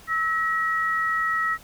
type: tone pair together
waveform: sine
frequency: 1303.3 / 1906 Hz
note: E6 / A#6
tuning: -20 / +38 cents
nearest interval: perfect fifth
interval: 658 cents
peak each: -24 / -24 dBFS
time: 0.07-1.58 s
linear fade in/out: 50 ms
effects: pink hiss -49 dBFS RMS until 1.63 s